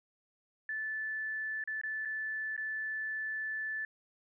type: tone with dropouts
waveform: sine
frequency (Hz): 1748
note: A6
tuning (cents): -12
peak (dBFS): -34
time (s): 0.69-3.85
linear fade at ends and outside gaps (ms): 2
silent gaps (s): 1.639-1.675 / 1.814-1.835 / 2.051-2.055 / 2.565-2.577
effects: none